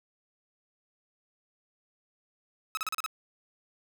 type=tone bursts; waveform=sawtooth; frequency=1285 Hz; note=E6; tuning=45 cents flat; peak=-26 dBFS; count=6; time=2.75-3.062 s; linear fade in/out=0 ms; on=22 ms; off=36 ms; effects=none